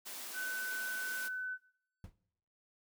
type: high-pass noise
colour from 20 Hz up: white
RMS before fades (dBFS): -45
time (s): 0.05-1.29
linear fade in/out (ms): 20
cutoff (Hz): 200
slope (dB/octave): 96
type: tone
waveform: sine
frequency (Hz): 1508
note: F#6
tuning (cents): +32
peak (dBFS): -37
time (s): 0.33-1.58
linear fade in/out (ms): 50
type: noise with exponential decay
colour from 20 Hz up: brown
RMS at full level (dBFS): -43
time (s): 2.04-2.16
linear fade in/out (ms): 2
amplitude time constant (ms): 25
effects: noise-tail reverb RT60 0.7 s tail -19 dB re dry